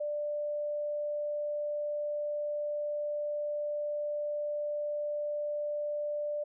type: tone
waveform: sine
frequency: 591 Hz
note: D5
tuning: 11 cents sharp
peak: -31 dBFS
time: 0-6.44 s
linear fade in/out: 10 ms
effects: none